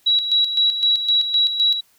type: tone with tremolo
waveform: sine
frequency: 3893 Hz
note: B7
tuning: 26 cents flat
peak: -13 dBFS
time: 0.06-1.81 s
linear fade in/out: 10 ms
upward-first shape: square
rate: 3.9 Hz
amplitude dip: 60%
effects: white hiss -58 dBFS RMS until 1.98 s